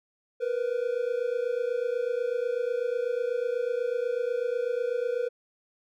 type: tone pair together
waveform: triangle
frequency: 471.9 / 500 Hz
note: A#4 / B4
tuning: +21 / +21 cents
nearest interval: minor second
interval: 100 cents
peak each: -27 dBFS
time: 0.4-5.29 s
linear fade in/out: 20 ms
effects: none